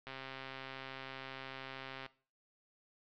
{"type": "click train", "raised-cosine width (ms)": 0.3, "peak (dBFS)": -29, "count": 266, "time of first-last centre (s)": [0.07, 2.062], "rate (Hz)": 133, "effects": ["noise-tail reverb RT60 0.4 s tail -19 dB re dry", "low-pass 5000 Hz 12 dB/octave"]}